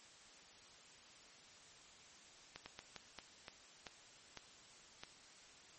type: slowing click train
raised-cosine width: 0.2 ms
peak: -30 dBFS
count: 9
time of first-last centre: 2.56-5.035 s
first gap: 100 ms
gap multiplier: 1.31
effects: white hiss -61 dBFS RMS until 5.78 s + MP3 32 kbps